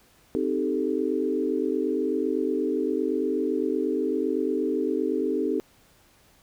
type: chord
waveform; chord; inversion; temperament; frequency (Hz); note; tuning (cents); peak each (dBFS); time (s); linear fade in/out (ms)
sine; A half-diminished seventh; first; equal; 261.6 / 311.1 / 392 / 440; C4 / Eb4 / G4 / A4; 0 / 0 / 0 / 0; -29 / -28 / -28 / -29; 0.35-5.6; 0
effects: pink hiss -59 dBFS RMS until 6.42 s